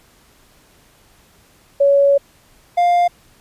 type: tone pair in turn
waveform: sine / triangle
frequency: 561 / 701.9 Hz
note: C#5 / F5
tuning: +21 / +9 cents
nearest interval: major third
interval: 388 cents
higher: second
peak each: -9 dBFS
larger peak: neither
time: 1.8-2.18 / 2.77-3.08 s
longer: first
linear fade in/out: 10 ms
effects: pink hiss -52 dBFS RMS until 3.4 s + resampled to 32000 Hz